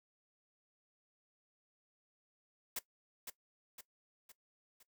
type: noise with echo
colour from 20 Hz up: white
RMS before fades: -39 dBFS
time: 2.76-2.79 s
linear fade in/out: 5 ms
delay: 510 ms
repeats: 4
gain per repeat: -6 dB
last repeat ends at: 4.83 s
effects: noise-tail reverb RT60 0.1 s tail -17 dB re dry